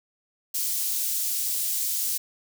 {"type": "high-pass noise", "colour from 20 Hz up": "white", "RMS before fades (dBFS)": -27, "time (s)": [0.54, 2.18], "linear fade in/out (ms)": 10, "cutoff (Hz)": 5400, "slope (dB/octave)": 12, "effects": []}